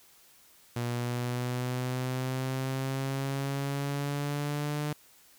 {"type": "exponential sweep", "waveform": "sawtooth", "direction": "up", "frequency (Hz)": [119.4, 149.4], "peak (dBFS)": -26, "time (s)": [0.76, 4.93], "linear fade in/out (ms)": 5, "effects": ["white hiss -59 dBFS RMS until 5.38 s"]}